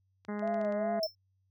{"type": "clicks", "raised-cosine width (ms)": 0.2, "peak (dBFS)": -36, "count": 7, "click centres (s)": [0.25, 0.394, 0.476, 0.543, 0.614, 0.649, 0.724]}
{"type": "harmonic tone", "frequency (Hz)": 207.7, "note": "G#3", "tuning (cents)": 0, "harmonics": [1, 2, 3, 4, 5, 6, 7, 8, 9, 10], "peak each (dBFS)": [-35, -41, -45, -47, -49, -51, -52, -53, -54, -55], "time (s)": [0.28, 1], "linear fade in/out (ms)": 10}
{"type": "tone with vibrato", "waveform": "sine", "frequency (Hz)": 648, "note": "E5", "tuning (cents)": -30, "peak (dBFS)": -30, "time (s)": [0.42, 1.07], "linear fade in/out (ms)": 10, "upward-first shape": "sine", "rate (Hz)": 2.5, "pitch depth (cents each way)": 93}
{"type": "tone with exponential decay", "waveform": "square", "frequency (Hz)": 5340, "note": "E8", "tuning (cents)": 22, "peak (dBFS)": -29, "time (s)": [1.03, 1.15], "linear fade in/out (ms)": 1, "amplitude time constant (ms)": 26}
{"effects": ["added 95 Hz sine -70 dBFS peak until 1.5 s"]}